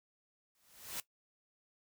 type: noise with exponential growth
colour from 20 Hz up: white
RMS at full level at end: -38 dBFS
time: 0.55-1 s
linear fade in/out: 1 ms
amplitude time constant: 97 ms
effects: noise-tail reverb RT60 0.1 s tail -17 dB re dry